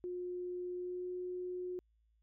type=tone with pitch glide; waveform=sine; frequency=358.4 to 361.7 Hz; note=F4 to F#4; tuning=+45 to -39 cents; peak=-38 dBFS; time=0.04-1.79 s; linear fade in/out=0 ms; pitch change=+16 cents; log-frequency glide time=0.75-1.09 s; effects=added 55 Hz sine -70 dBFS peak until 2.22 s

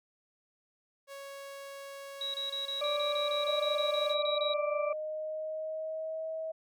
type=tone; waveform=sawtooth; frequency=554.4 Hz; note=C#5; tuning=in tune; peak=-39 dBFS; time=1.07-4.16 s; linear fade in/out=50 ms
type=tone bursts; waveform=sine; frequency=3859 Hz; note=B7; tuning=41 cents flat; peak=-33 dBFS; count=15; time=2.21-4.538 s; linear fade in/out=2 ms; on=130 ms; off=27 ms
type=harmonic tone; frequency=587.3 Hz; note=D5; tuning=in tune; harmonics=1 / 2 / 4; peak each=-31 / -37 / -43 dBFS; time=2.81-4.93 s; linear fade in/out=5 ms
type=tone with pitch glide; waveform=sine; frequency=610 to 640.7 Hz; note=D#5 to E5; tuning=-34 to -49 cents; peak=-34 dBFS; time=3.47-6.52 s; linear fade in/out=10 ms; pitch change=+85 cents; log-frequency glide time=4.6-6.27 s
effects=none

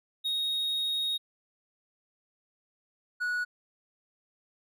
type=tone pair in turn; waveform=triangle; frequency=3748 / 1465.2 Hz; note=A#7 / F#6; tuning=+9 / -17 cents; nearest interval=octave + major third; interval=1626 cents; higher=first; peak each=-26 dBFS; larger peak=neither; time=0.24-1.18 / 3.2-3.45 s; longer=first; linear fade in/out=20 ms; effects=none

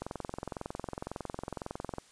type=click train; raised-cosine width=1 ms; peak=-22 dBFS; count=44; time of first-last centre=0.02-1.983 s; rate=21.9 Hz; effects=white hiss -60 dBFS RMS until 2.11 s + resampled to 22050 Hz

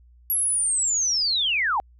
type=linear sweep; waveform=sine; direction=down; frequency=11520 to 740 Hz; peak=-20 dBFS; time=0.3-1.8 s; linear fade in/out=0 ms; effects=added 60 Hz sine -50 dBFS peak until 1.99 s

